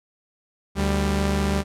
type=tone pair together; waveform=sawtooth; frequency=74.4 / 197.42 Hz; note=D2 / G3; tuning=+23 / +13 cents; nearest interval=octave + perfect fourth; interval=1690 cents; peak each=-19 dBFS; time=0.75-1.64 s; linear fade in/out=50 ms; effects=low-pass 11000 Hz 12 dB/octave